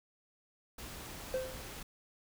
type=noise; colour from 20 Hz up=pink; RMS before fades=-46 dBFS; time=0.78-1.83 s; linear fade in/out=5 ms
type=tone with exponential decay; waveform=triangle; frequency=518 Hz; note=C5; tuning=17 cents flat; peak=-27 dBFS; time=1.34-1.71 s; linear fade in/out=1 ms; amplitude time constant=79 ms
effects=none